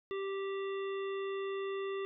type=harmonic tone; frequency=391.2 Hz; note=G4; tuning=4 cents flat; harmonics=1 / 3 / 5 / 7 / 9; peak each=-35 / -45 / -49 / -52 / -54 dBFS; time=0.11-2.05 s; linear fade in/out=0 ms; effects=none